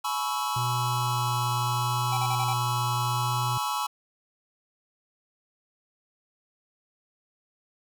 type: chord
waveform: square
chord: C# minor seventh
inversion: second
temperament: equal with one note detuned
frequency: 848.6 / 987.8 / 1108.7 / 1318.5 Hz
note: G#5 / B5 / C#6 / E6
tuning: +37 / 0 / 0 / 0 cents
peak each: -33 / -33 / -33 / -34 dBFS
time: 0.04-3.87 s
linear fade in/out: 10 ms
type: tone with vibrato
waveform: triangle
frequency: 121.8 Hz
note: B2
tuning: 24 cents flat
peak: -26 dBFS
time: 0.56-3.58 s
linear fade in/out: 5 ms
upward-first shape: sine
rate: 0.77 Hz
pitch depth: 10 cents each way
type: tone bursts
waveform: square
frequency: 784 Hz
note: G5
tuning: in tune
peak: -30 dBFS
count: 5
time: 2.12-2.533 s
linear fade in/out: 5 ms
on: 53 ms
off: 37 ms
effects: none